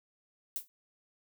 violet noise with exponential decay, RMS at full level -32 dBFS, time 0.56-0.68 s, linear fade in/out 0 ms, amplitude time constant 26 ms, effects none

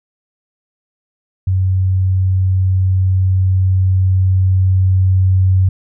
sine tone with level ramp, 93.8 Hz, F#2, 24 cents sharp, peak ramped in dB -11 to -8 dBFS, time 1.47-5.69 s, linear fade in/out 5 ms, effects none

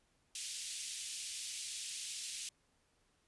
white band-pass noise, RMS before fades -44 dBFS, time 0.35-2.49 s, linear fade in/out 2 ms, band 2600 to 9700 Hz, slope 24 dB/octave, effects pink hiss -75 dBFS RMS until 3.27 s + resampled to 24000 Hz

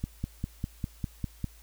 click train, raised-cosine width 5 ms, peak -18 dBFS, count 8, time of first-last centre 0.04-1.443 s, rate 4.99 Hz, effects added 55 Hz sine -52 dBFS peak until 1.62 s + white hiss -58 dBFS RMS until 1.62 s

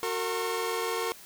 sawtooth tone cluster, 368.7 / 455.8 / 1085 Hz, F#4 / A#4 / C#6, -6 / -39 / -37 cents, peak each -31 / -27 / -31 dBFS, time 0.03-1.12 s, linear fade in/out 0 ms, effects white hiss -49 dBFS RMS until 1.25 s

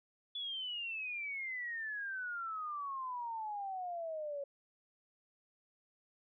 sine exponential sweep, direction down, 3448 to 554.4 Hz, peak -38 dBFS, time 0.35-4.44 s, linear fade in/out 5 ms, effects none

